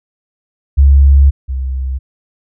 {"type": "tone pair in turn", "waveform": "sine", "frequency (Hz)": [69.3, 65.56], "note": ["C#2", "C2"], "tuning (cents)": [0, 4], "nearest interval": "minor second", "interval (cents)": 96, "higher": "first", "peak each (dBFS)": [-3, -15], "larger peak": "first", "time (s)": [[0.77, 1.31], [1.48, 1.99]], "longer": "first", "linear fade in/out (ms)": 20, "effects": []}